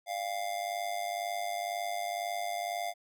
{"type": "tone with amplitude modulation", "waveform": "square", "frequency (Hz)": 699, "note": "F5", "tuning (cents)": 1, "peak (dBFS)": -30, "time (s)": [0.06, 2.94], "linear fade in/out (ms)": 50, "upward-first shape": "sine", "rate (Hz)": 102, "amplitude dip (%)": 75, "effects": []}